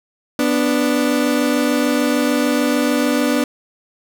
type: tone pair together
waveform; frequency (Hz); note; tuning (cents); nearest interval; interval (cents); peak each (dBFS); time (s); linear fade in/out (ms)
30% pulse; 246.9 / 293.6; B3 / D4; 0 / 0; minor third; 300; -15; 0.39-3.44; 2
effects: none